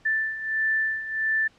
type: beating tone pair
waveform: sine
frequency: 1764 / 1765.5 Hz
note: A6 / A6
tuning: +4 / +5 cents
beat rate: 1.5 Hz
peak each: -29 / -24 dBFS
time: 0.05-1.48 s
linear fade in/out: 10 ms
effects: pink hiss -58 dBFS RMS until 1.58 s + low-pass 5000 Hz 12 dB/octave